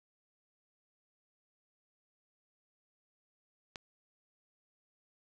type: click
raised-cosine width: 0.2 ms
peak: -24 dBFS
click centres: 3.758 s
effects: none